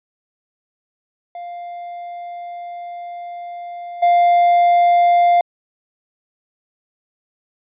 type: tone with level steps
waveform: triangle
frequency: 699 Hz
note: F5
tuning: 1 cent sharp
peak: -26 / -8 dBFS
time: 1.35-5.41 s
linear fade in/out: 2 ms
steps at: 4.02 s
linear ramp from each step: 10 ms
effects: resampled to 8000 Hz